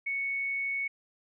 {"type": "tone", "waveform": "sine", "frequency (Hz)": 2217, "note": "C#7", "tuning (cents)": 0, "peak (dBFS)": -29, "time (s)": [0.06, 0.88], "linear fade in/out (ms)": 10, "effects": []}